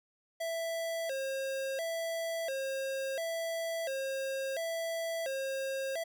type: tone with vibrato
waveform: square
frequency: 596 Hz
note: D5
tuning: 25 cents sharp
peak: -34 dBFS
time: 0.4-6.04 s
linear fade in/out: 10 ms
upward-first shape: square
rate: 0.72 Hz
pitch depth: 180 cents each way
effects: none

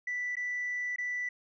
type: tone with dropouts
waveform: sine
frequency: 1974 Hz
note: B6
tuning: 1 cent flat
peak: -30 dBFS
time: 0.07-1.29 s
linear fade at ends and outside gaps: 5 ms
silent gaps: 0.355-0.367 / 0.961-0.983 s
effects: tanh soft clip ceiling -28 dBFS

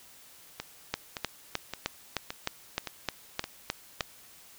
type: two click trains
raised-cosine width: 0.2 ms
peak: -11 / -17 dBFS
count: 11 / 7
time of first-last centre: 0.94-4.007 / 0.6-4.009 s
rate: 3.26 / 1.76 Hz
effects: white hiss -54 dBFS RMS until 4.58 s

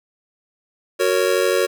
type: chord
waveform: square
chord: F# major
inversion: none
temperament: just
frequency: 370 / 462.5 / 555 Hz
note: F#4 / A#4 / C#5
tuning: 0 / -14 / +2 cents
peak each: -21 dBFS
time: 0.99-1.67 s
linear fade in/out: 20 ms
effects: none

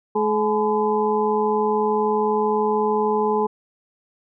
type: harmonic tone with a mistuned harmonic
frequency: 213 Hz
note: G#3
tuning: 44 cents sharp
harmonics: 1 / 2 / 4 / 5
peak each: -26 / -20 / -23 / -26 dBFS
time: 0.15-3.47 s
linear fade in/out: 10 ms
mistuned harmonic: 5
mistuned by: -87 cents
effects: none

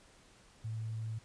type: tone with quantisation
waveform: sine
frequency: 111 Hz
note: A2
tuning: 16 cents sharp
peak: -36 dBFS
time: 0.64-1.19 s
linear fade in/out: 10 ms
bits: 11
effects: pink hiss -62 dBFS RMS until 1.24 s + resampled to 22050 Hz

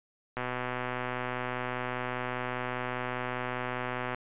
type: click train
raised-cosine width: 0.5 ms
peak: -18 dBFS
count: 473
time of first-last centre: 0.37-4.146 s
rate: 125 Hz
effects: resampled to 8000 Hz

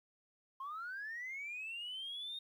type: linear sweep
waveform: sine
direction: up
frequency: 1046.5 to 3709 Hz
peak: -40 dBFS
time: 0.6-2.39 s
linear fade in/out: 5 ms
effects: tanh soft clip ceiling -38 dBFS + 12-bit

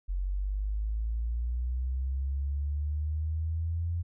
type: linear sweep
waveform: sine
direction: up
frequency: 44.92 to 86.3 Hz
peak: -28 dBFS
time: 0.08-4.03 s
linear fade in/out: 20 ms
effects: none

